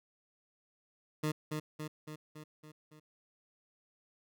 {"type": "tone with echo", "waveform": "20% pulse", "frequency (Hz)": 153.3, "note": "D#3", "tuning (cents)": -25, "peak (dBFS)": -26, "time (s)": [1.23, 1.32], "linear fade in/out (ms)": 10, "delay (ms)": 280, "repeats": 6, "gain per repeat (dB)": -4, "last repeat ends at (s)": 3, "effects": []}